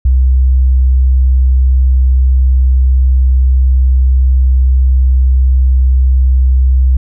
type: tone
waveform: sine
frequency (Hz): 64.4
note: C2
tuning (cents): -27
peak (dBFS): -5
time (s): 0.05-6.97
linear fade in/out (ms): 5
effects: none